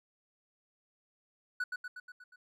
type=tone with echo; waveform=triangle; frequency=1480 Hz; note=F#6; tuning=in tune; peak=-29 dBFS; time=1.6-1.64 s; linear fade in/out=5 ms; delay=120 ms; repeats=6; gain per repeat=-4 dB; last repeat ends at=2.36 s; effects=none